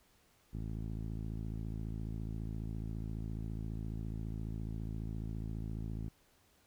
10% pulse tone with low-pass filter, 54.6 Hz, A1, 13 cents flat, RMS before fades -40 dBFS, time 0.53-6.09 s, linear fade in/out 10 ms, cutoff 220 Hz, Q 0.55, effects pink hiss -69 dBFS RMS until 6.66 s

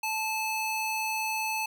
square ring-modulated tone, 1740 Hz, A6, 20 cents flat, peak -26 dBFS, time 0.03-1.66 s, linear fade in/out 5 ms, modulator 865 Hz, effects none

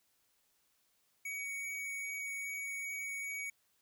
square tone with vibrato, 2247 Hz, C#7, 23 cents sharp, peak -39 dBFS, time 1.25-3.5 s, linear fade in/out 5 ms, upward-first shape triangle, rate 2.5 Hz, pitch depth 9 cents each way, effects white hiss -75 dBFS RMS until 3.81 s

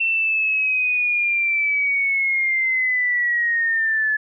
sine linear sweep, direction down, 2700 to 1717 Hz, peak -17 dBFS, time 0-4.17 s, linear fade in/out 10 ms, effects none

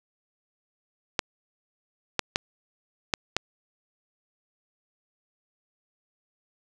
clicks, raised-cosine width 0.2 ms, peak -5 dBFS, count 5, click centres 1.192 / 2.193 / 2.359 / 3.138 / 3.366 s, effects none

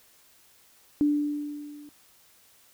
sine tone with level ramp, 293.7 Hz, D4, in tune, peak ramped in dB -18 to -44 dBFS, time 1.01-1.89 s, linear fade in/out 0 ms, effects white hiss -59 dBFS RMS until 2.73 s

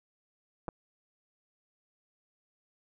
clicks, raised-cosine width 1 ms, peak -23 dBFS, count 2, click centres 0.682 / 0.688 s, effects none

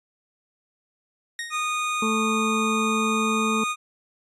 sawtooth tone with exponential decay, 1864.7 Hz, A#6, in tune, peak -23 dBFS, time 1.39-1.8 s, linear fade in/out 1 ms, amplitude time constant 87 ms
25% pulse tone, 1232 Hz, D#6, 17 cents flat, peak -20 dBFS, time 1.5-3.76 s, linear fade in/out 50 ms
harmonic tone, 220 Hz, A3, in tune, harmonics 1 / 2 / 4 / 5, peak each -24 / -29 / -39 / -32 dBFS, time 2.02-3.64 s, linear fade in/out 5 ms
effects resampled to 24000 Hz

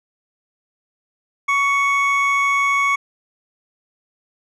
triangle tone pair together, 1121.4 / 2217 Hz, C#6 / C#7, +20 / 0 cents, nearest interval octave, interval 1180 cents, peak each -16 dBFS, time 1.48-2.96 s, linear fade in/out 10 ms, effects resampled to 24000 Hz

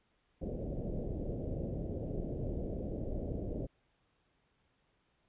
pink low-pass noise, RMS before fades -38 dBFS, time 0.41-3.67 s, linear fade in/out 10 ms, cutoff 610 Hz, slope 48 dB/octave, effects pink hiss -75 dBFS RMS until 5.28 s + resampled to 8000 Hz

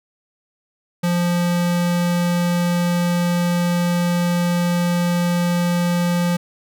square tone, 174.61 Hz, F3, in tune, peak -17 dBFS, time 1.03-6.37 s, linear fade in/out 10 ms, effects none

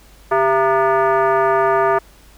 sine tone with frequency modulation, 138.59 Hz, C#3, in tune, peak -12 dBFS, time 0.31-1.99 s, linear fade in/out 10 ms, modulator 533 Hz, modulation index 2.3, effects added 50 Hz sine -46 dBFS peak until 2.37 s + pink hiss -49 dBFS RMS until 2.37 s

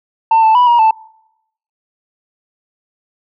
sine tone with pitch steps, 897 / 881 / 984 / 951 / 882 Hz, A5 / A5 / B5 / A#5 / A5, +33 / +2 / -7 / +34 / +4 cents, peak -4 dBFS, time 0.31-0.91 s, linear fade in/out 5 ms, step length 120 ms, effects noise-tail reverb RT60 0.8 s tail -26 dB re dry + tanh soft clip ceiling -5 dBFS

